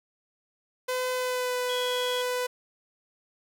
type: tone with pitch glide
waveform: sawtooth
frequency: 507 to 498 Hz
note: B4 to B4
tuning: +45 to +14 cents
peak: -23 dBFS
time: 0.88-2.47 s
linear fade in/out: 10 ms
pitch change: -31 cents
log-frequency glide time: 1.13-1.55 s
type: tone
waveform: sine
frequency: 3326 Hz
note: G#7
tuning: 2 cents sharp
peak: -32 dBFS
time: 1.69-2.22 s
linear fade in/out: 5 ms
effects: none